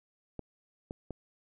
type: clicks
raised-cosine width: 2 ms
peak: -25 dBFS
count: 3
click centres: 0.393 / 0.909 / 1.107 s
effects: none